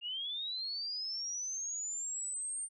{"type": "linear sweep", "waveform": "sine", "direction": "up", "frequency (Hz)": [2794, 8870], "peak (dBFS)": -36, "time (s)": [0.01, 2.69], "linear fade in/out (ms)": 50, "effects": []}